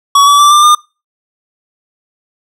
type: tone with pitch steps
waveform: square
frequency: 1128 / 1147.7 / 1167.8 / 1188.2 / 1209 Hz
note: C#6 / D6 / D6 / D6 / D6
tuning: +30 / -40 / -10 / +20 / +50 cents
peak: -4 dBFS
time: 0.15-0.75 s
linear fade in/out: 5 ms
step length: 120 ms
effects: noise-tail reverb RT60 0.3 s tail -24 dB re dry + low-pass 11000 Hz 12 dB/octave